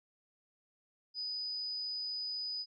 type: tone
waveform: sine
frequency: 4978 Hz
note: D#8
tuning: in tune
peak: -36 dBFS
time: 1.14-2.66 s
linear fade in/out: 50 ms
effects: none